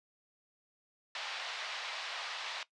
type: band-pass noise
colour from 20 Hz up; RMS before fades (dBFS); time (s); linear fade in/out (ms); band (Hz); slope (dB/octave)
white; -41; 1.15-2.63; 2; 640 to 4200; 24
effects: noise-tail reverb RT60 0.1 s tail -17 dB re dry + resampled to 22050 Hz